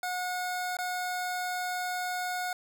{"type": "tone with dropouts", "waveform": "25% pulse", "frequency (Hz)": 726, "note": "F#5", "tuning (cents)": -33, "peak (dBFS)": -27, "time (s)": [0.03, 2.53], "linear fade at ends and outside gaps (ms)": 2, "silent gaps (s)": [0.769, 0.787], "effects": []}